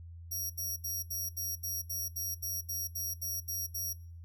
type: tone bursts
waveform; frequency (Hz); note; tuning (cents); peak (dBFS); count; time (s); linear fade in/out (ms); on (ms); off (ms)
10% pulse; 5670; F8; +25; -29; 14; 0.31-3.932; 10; 190; 74
effects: noise-tail reverb RT60 0.5 s tail -21 dB re dry + added 84 Hz sine -45 dBFS peak until 4.24 s